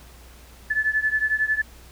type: beating tone pair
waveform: sine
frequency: 1732 / 1743 Hz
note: A6 / A6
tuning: -28 / -17 cents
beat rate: 11 Hz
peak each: -22 / -24 dBFS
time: 0.7-1.62 s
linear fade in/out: 10 ms
effects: added 60 Hz sine -46 dBFS peak until 1.91 s + pink hiss -50 dBFS RMS until 1.91 s